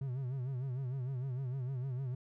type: tone with vibrato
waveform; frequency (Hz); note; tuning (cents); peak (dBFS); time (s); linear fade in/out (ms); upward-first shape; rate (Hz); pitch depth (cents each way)
triangle; 129.8; C3; -13; -33; 0.01-2.15; 5; sine; 6.6; 110
effects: none